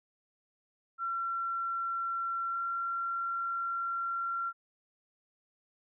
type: tone with pitch glide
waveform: sine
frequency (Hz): 1360 to 1369.5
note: F6 to F6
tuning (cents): -46 to -34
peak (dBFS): -31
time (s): 0.98-4.53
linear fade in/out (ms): 50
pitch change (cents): +12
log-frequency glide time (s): 2.5-2.58
effects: none